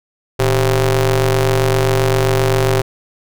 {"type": "ring-modulated tone", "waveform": "sawtooth", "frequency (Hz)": 137.9, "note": "C#3", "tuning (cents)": -9, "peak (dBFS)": -5, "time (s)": [0.39, 2.82], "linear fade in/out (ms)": 10, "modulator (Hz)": 252, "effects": []}